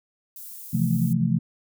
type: high-pass noise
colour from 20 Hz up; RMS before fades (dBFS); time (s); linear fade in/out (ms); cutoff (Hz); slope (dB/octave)
white; -40; 0.36-1.13; 2; 11000; 12
type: chord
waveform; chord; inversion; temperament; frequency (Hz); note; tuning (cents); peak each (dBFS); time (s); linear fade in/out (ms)
sine; F major seventh; second; equal; 130.81 / 164.81 / 174.61 / 220; C3 / E3 / F3 / A3; 0 / 0 / 0 / 0; -25; 0.73-1.39; 10
effects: none